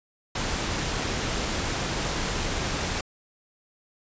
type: noise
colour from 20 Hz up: pink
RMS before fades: -28 dBFS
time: 0.35-3.01 s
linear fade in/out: 5 ms
effects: resampled to 16000 Hz